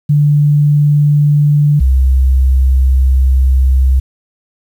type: tone pair in turn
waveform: sine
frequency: 146.83 / 65.41 Hz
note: D3 / C2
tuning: 0 / 0 cents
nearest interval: octave + major second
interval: 1400 cents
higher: first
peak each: -6 dBFS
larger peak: neither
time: 0.09-1.8 / 1.8-4 s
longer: second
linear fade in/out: 10 ms
effects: 7-bit